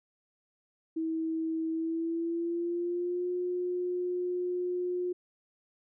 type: tone with pitch glide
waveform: sine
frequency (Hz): 323 to 358.4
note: E4 to F4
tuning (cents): -35 to +45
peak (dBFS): -29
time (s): 0.96-5.13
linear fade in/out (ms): 10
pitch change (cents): +180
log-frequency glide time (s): 1.7-3.29
effects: none